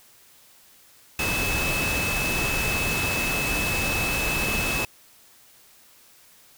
sine tone in noise, 2600 Hz, E7, 24 cents flat, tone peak -26 dBFS, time 1.19-4.85 s, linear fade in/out 2 ms, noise pink, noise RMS -27 dBFS, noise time 1.19-4.85 s, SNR -2 dB, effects white hiss -54 dBFS RMS until 6.57 s

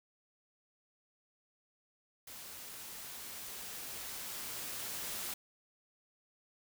white noise with level ramp, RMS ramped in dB -49 to -40 dBFS, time 2.27-5.34 s, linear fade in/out 5 ms, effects none

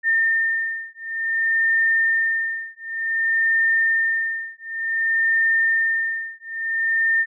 sine beating tone pair, 1811 / 1811.55 Hz, A6 / A6, +49 / +50 cents, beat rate 0.55 Hz, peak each -21 dBFS, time 0.03-7.26 s, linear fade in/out 50 ms, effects none

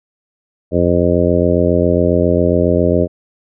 harmonic tone, 87.31 Hz, F2, in tune, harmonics 1 / 2 / 3 / 4 / 5 / 6 / 7, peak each -18 / -18 / -18 / -18 / -18 / -18 / -18 dBFS, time 0.71-3.08 s, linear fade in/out 50 ms, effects none

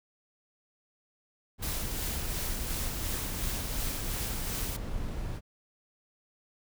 brown noise, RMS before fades -35 dBFS, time 1.58-5.41 s, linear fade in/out 50 ms
white noise with tremolo, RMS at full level -36 dBFS, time 1.62-4.77 s, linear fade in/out 10 ms, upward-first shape sine, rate 2.8 Hz, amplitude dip 35%
effects none

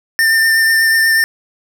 square tone with vibrato, 1800 Hz, A6, 39 cents sharp, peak -10 dBFS, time 0.19-1.24 s, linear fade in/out 0 ms, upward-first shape triangle, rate 8.2 Hz, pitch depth 17 cents each way, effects none

